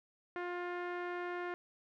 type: tone with low-pass filter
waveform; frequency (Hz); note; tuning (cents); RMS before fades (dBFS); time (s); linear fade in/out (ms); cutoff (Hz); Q
sawtooth; 353.5; F4; +21; -40; 0.36-1.54; 0; 1800; 1.9
effects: none